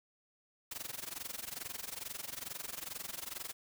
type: noise with amplitude modulation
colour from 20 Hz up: white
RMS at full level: -40 dBFS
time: 0.71-3.53 s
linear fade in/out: 5 ms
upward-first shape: sine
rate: 22.3 Hz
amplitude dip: 90%
effects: none